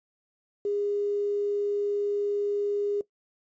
sine tone with quantisation, 408.6 Hz, G#4, 28 cents flat, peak -25 dBFS, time 0.65-3.01 s, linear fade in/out 2 ms, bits 9, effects noise-tail reverb RT60 0.1 s tail -18 dB re dry + resampled to 16000 Hz

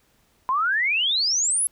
sine exponential sweep, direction up, 1000 to 11175 Hz, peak -19 dBFS, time 0.49-1.67 s, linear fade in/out 0 ms, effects pink hiss -63 dBFS RMS until 1.71 s

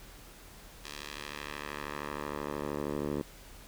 10% pulse tone with band-pass filter sweep, 73 Hz, D2, 10 cents flat, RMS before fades -38 dBFS, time 0.84-3.22 s, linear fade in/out 5 ms, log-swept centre 4600 to 360 Hz, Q 0.83, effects added 41 Hz sine -53 dBFS peak until 3.67 s + pink hiss -53 dBFS RMS until 3.67 s

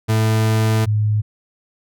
40% pulse / sine tone pair in turn, 110 / 106.31 Hz, A2 / G#2, 0 / +41 cents, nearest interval minor second, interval 59 cents, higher first, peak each -13 / -14 dBFS, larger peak first, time 0.08-0.86 / 0.86-1.22 s, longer first, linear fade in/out 20 ms, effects none

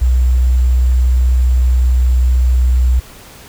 sine tone with sample-and-hold, 62.5 Hz, B1, 21 cents sharp, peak -8 dBFS, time 0.01-3 s, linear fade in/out 10 ms, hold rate 7350 Hz, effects pink hiss -38 dBFS RMS until 3.48 s

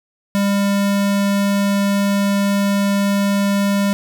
square tone, 200.1 Hz, G3, 36 cents sharp, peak -15 dBFS, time 0.35-3.93 s, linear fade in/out 0 ms, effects none

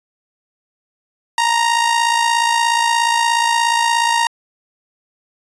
sawtooth tone with amplitude modulation, 932.3 Hz, A#5, in tune, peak -7 dBFS, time 1.38-4.27 s, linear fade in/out 2 ms, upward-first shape sine, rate 56.9 Hz, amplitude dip 55%, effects resampled to 22050 Hz

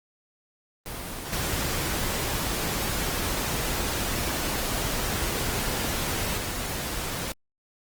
pink noise with level steps, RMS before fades -35 / -28 / -31 dBFS, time 0.86-7.32 s, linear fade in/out 0 ms, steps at 1.32 / 6.37 s, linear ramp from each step 10 ms, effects Opus 24 kbps

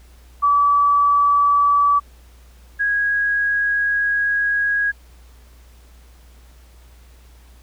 sine tone pair in turn, 1150 / 1651.3 Hz, D6 / G#6, -37 / -10 cents, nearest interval tritone, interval 627 cents, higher second, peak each -12 / -16 dBFS, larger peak first, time 0.42-2 / 2.79-4.92 s, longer second, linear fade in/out 20 ms, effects added 60 Hz sine -44 dBFS peak until 7.62 s + pink hiss -54 dBFS RMS until 7.62 s

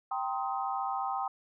sine chord, C minor seventh, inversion second, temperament equal with one note detuned, 784 / 932.3 / 1046.5 / 1259 Hz, G5 / Bb5 / C6 / Eb6, 0 / 0 / 0 / +20 cents, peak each -33 / -39 / -37 / -37 dBFS, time 0.11-1.28 s, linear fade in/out 5 ms, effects none

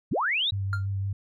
sine linear sweep, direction up, 66.8 to 3951 Hz, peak -23 dBFS, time 0.11-0.51 s, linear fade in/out 10 ms
sine tone with vibrato, 98 Hz, G2, in tune, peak -26 dBFS, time 0.52-1.13 s, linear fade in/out 5 ms, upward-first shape triangle, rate 5.9 Hz, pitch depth 22 cents each way
triangle tone with exponential decay, 1396 Hz, F6, 1 cent flat, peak -23 dBFS, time 0.73-0.86 s, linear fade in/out 1 ms, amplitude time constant 27 ms
effects none

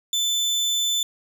30% pulse tone, 3520 Hz, A7, in tune, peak -18 dBFS, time 0.13-1.03 s, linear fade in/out 2 ms, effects none

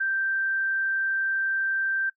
sine tone, 1568 Hz, G6, in tune, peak -23 dBFS, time 0-2.1 s, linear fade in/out 10 ms, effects noise-tail reverb RT60 0.1 s tail -20 dB re dry

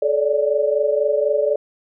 sine tone cluster, 432.8 / 569 / 593 Hz, A4 / C#5 / D5, -29 / +45 / +17 cents, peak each -20 dBFS, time 0.02-1.56 s, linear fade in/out 5 ms, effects none

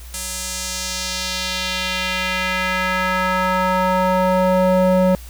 square tone with band-pass filter sweep, 185 Hz, F#3, in tune, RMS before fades -19 dBFS, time 0.14-5.15 s, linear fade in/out 0 ms, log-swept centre 9100 to 450 Hz, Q 1.4, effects added 60 Hz sine -34 dBFS peak until 5.29 s + white hiss -43 dBFS RMS until 5.29 s

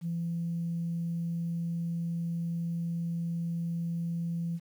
sine tone, 168.7 Hz, E3, 40 cents sharp, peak -29 dBFS, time 0.01-4.6 s, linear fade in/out 50 ms, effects tanh soft clip ceiling -25 dBFS + 10-bit

